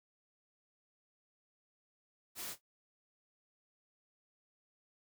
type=noise with echo; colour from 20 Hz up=white; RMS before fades=-43 dBFS; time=2.35-2.56 s; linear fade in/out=50 ms; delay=27 ms; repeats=2; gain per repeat=-15 dB; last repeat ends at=2.614 s; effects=none